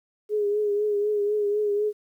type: tone with vibrato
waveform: sine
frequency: 415.3 Hz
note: G#4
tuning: in tune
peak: -21 dBFS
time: 0.29-1.93 s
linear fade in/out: 50 ms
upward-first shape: triangle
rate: 4 Hz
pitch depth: 47 cents each way
effects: 10-bit